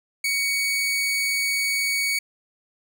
sawtooth tone, 2241 Hz, C#7, 18 cents sharp, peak -18 dBFS, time 0.24-2.19 s, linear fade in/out 5 ms, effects none

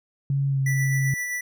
sine tone with pitch glide, 138.7 to 135.06 Hz, C#3 to C#3, +1 to -45 cents, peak -20 dBFS, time 0.3-1.14 s, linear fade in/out 2 ms, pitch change -46 cents, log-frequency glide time 0.48-0.6 s
square tone with tremolo, 1968 Hz, B6, 7 cents flat, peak -26 dBFS, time 0.66-1.41 s, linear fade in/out 5 ms, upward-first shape sine, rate 7.7 Hz, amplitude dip 30%
effects none

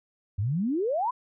sine exponential sweep, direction up, 91 to 1047 Hz, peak -24 dBFS, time 0.38-1.11 s, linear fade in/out 10 ms, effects none

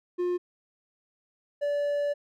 triangle tone pair in turn, 355.8 / 578.3 Hz, F4 / D5, +32 / -27 cents, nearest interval minor sixth, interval 841 cents, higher second, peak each -23 dBFS, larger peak neither, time 0.18-0.38 / 1.61-2.14 s, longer second, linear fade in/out 20 ms, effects none

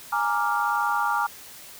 sine chord, Bb dominant seventh, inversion third, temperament equal, 830.6 / 932.3 / 1174.7 / 1396.9 Hz, Ab5 / Bb5 / D6 / F6, 0 / 0 / 0 / 0 cents, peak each -27 dBFS, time 0.12-1.27 s, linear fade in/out 10 ms, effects white hiss -44 dBFS RMS until 1.79 s

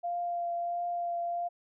sine tone with vibrato, 694 Hz, F5, 11 cents flat, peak -30 dBFS, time 0.03-1.49 s, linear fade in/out 20 ms, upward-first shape triangle, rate 1.5 Hz, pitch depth 15 cents each way, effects none

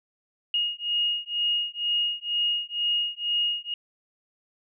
sine beating tone pair, 2864 / 2866.1 Hz, F7 / F7, +43 / +44 cents, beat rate 2.1 Hz, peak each -27 dBFS, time 0.54-3.74 s, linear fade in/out 2 ms, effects none

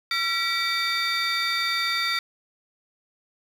triangle tone cluster, 1359 / 1942 / 2300 / 3632 / 4611 Hz, F6 / B6 / D7 / A#7 / D8, -48 / -30 / -37 / -46 / -33 cents, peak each -27 dBFS, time 0.11-2.19 s, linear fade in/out 2 ms, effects tanh soft clip ceiling -15 dBFS + 9-bit

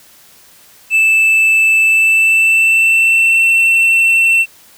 triangle tone with pitch glide, 2637 to 2694 Hz, E7 to E7, 0 to +37 cents, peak -6 dBFS, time 0.9-4.46 s, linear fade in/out 50 ms, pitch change +37 cents, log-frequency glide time 1.81-3.47 s, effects white hiss -44 dBFS RMS until 4.77 s

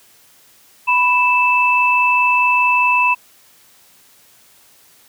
sine tone pair together, 987.8 / 2637 Hz, B5 / E7, 0 / 0 cents, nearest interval octave + perfect fourth, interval 1700 cents, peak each -14 dBFS, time 0.87-3.15 s, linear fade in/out 20 ms, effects white hiss -50 dBFS RMS until 5.08 s + high-pass 60 Hz 12 dB/octave

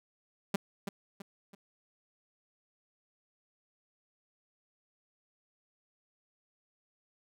sawtooth tone with echo, 198.4 Hz, G3, 21 cents sharp, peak -22 dBFS, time 0.54-0.56 s, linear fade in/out 5 ms, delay 330 ms, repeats 3, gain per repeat -8 dB, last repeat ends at 1.55 s, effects none

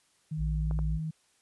sine tone with pitch glide, 155.56 to 158.19 Hz, D#3 to D#3, 0 to +29 cents, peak -31 dBFS, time 0.31-1.11 s, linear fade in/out 10 ms, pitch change +29 cents, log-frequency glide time 0.87-0.94 s
sine tone, 57.3 Hz, A#1, 29 cents flat, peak -28 dBFS, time 0.37-1 s, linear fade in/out 50 ms
clicks, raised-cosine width 1 ms, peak -27 dBFS, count 2, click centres 0.711 / 0.79 s
effects white hiss -68 dBFS RMS until 1.41 s + resampled to 24000 Hz

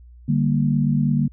sine chord, G minor, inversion second, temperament equal, 146.83 / 196 / 233.1 Hz, D3 / G3 / Bb3, 0 / 0 / 0 cents, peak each -19 / -23 / -21 dBFS, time 0.28-1.28 s, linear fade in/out 10 ms, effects added 60 Hz sine -42 dBFS peak until 1.32 s

